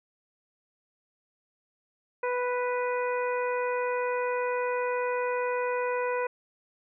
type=harmonic tone; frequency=493.9 Hz; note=B4; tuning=in tune; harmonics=1 / 2 / 3 / 4 / 5; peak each=-28 / -32 / -37 / -40 / -40 dBFS; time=2.23-6.27 s; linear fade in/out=5 ms; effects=none